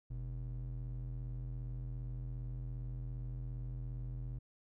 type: ring-modulated tone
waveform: triangle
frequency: 86.1 Hz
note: F2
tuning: 24 cents flat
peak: -34 dBFS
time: 0.1-4.39 s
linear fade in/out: 10 ms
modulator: 38.7 Hz
effects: none